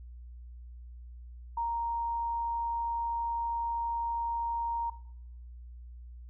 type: tone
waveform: sine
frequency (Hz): 932.3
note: A#5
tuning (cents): 0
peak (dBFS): -29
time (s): 1.57-4.9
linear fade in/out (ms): 5
effects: noise-tail reverb RT60 0.7 s tail -18 dB re dry + added 60 Hz sine -44 dBFS peak until 6.29 s